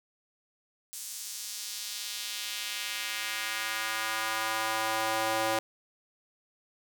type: tone with high-pass filter sweep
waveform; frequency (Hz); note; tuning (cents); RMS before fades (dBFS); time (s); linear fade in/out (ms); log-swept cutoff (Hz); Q
square; 110.6; A2; +9; -33; 0.93-5.59; 0; 7400 to 580; 1.2
effects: none